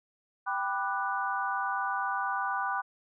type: chord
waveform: sine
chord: G major seventh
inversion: none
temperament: equal with one note detuned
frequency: 784 / 987.8 / 1186.9 / 1480 Hz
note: G5 / B5 / D6 / F#6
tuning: 0 / 0 / +18 / 0 cents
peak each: -34 dBFS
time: 0.46-2.82 s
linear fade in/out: 20 ms
effects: none